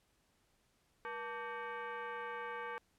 sine tone with frequency modulation, 203.8 Hz, G#3, 32 cents flat, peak -40 dBFS, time 1.05-2.78 s, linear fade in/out 0 ms, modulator 682 Hz, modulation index 2.5, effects pink hiss -75 dBFS RMS until 2.98 s + low-pass 12000 Hz 12 dB/octave

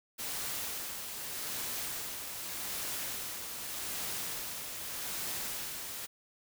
white noise with tremolo, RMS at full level -37 dBFS, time 0.18-6.07 s, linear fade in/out 20 ms, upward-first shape sine, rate 0.83 Hz, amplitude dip 40%, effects none

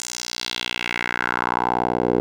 10% pulse tone with band-pass filter sweep, 60.5 Hz, B1, 35 cents flat, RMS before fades -24 dBFS, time 0-2.2 s, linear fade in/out 0 ms, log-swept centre 7400 to 450 Hz, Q 2.6, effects none

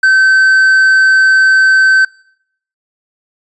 triangle tone, 1541 Hz, G6, 30 cents flat, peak -3 dBFS, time 0.03-2.05 s, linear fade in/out 5 ms, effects noise-tail reverb RT60 0.7 s tail -25 dB re dry + resampled to 22050 Hz

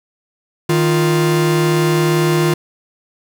45% pulse tone pair together, 155.74 / 349.2 Hz, D#3 / F4, +2 / 0 cents, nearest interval octave + major second, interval 1398 cents, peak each -15 dBFS, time 0.69-2.54 s, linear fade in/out 5 ms, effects none

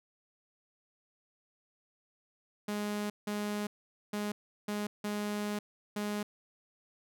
sawtooth tone bursts at uneven times, 207.7 Hz, G#3, in tune, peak -29 dBFS, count 6, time 2.68-3.1 / 3.27-3.67 / 4.13-4.32 / 4.68-4.87 / 5.04-5.59 / 5.96-6.23 s, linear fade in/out 5 ms, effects none

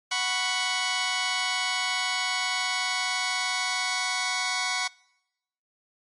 10% pulse chord, F# suspended fourth, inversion none, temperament just, 740 / 986.7 / 1110 Hz, F#5 / B5 / C#6, 0 / -2 / +2 cents, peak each -22 dBFS, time 0.11-4.88 s, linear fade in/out 10 ms, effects noise-tail reverb RT60 0.9 s tail -25 dB re dry + MP3 48 kbps

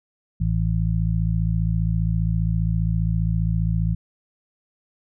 harmonic tone, 55 Hz, A1, in tune, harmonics 1 / 2 / 3, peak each -23 / -23 / -23 dBFS, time 0.4-3.95 s, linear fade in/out 10 ms, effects none

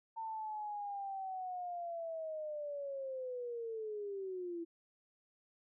sine linear sweep, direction down, 903 to 331.5 Hz, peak -39 dBFS, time 0.16-4.65 s, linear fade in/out 20 ms, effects none

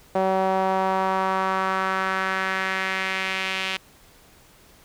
sawtooth tone with band-pass filter sweep, 189.8 Hz, F#3, 44 cents sharp, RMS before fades -24 dBFS, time 0.15-3.77 s, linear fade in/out 5 ms, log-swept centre 660 to 2800 Hz, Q 2.1, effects pink hiss -53 dBFS RMS until 4.84 s

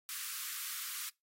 white high-pass noise, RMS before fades -41 dBFS, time 0.09-1.09 s, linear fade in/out 0 ms, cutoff 1100 Hz, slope 96 dB/octave, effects noise-tail reverb RT60 0.2 s tail -23 dB re dry + AAC 48 kbps

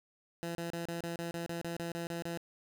15% pulse tone bursts, 169.3 Hz, E3, 46 cents sharp, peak -30 dBFS, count 13, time 0.43-2.374 s, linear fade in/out 0 ms, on 120 ms, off 32 ms, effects none

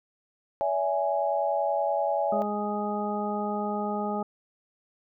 sine chord, C# minor, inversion none, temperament equal with one note detuned, 569 / 659.3 / 830.6 Hz, C#5 / E5 / G#5, +45 / 0 / 0 cents, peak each -28 dBFS, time 0.61-2.42 s, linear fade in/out 0 ms
harmonic tone, 207.7 Hz, G#3, in tune, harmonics 1 / 2 / 3 / 4 / 6, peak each -31 / -34 / -35 / -32 / -37 dBFS, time 2.32-4.23 s, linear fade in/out 5 ms
effects none

